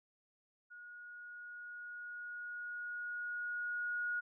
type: tone with level ramp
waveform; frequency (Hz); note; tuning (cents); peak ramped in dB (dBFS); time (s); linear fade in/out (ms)
sine; 1446; F#6; -40; -50 to -34; 0.7-4.21; 20
effects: none